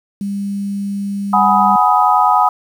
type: tone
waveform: sine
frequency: 200 Hz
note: G3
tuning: 35 cents sharp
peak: -18 dBFS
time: 0.21-1.76 s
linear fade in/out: 2 ms
type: chord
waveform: sine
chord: G# minor seventh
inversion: third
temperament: equal with one note detuned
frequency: 740 / 830.6 / 987.8 / 1254.6 Hz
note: F#5 / G#5 / B5 / D#6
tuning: 0 / 0 / 0 / +14 cents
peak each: -15 / -14 / -15 / -14 dBFS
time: 1.33-2.49 s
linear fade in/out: 5 ms
effects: 7-bit